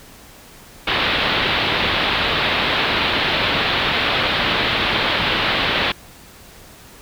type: low-pass noise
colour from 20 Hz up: white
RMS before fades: -19 dBFS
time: 0.87-5.92 s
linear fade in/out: 5 ms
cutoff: 3900 Hz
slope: 48 dB/octave
effects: pink hiss -43 dBFS RMS until 7.01 s